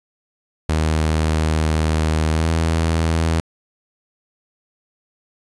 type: tone with pitch glide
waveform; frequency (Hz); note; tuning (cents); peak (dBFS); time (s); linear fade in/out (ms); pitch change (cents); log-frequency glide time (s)
sawtooth; 78.5 to 81.46; D#2 to E2; +16 to -20; -12; 0.69-3.4; 0; +64; 2.3-2.48
effects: resampled to 24000 Hz + 8-bit